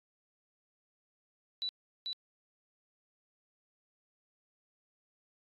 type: tone with echo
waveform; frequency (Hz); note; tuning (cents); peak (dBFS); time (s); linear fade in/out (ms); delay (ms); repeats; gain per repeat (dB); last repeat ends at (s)
sine; 3951; B7; 0; -33; 1.62-1.69; 0; 440; 1; -2; 2.13
effects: AAC 32 kbps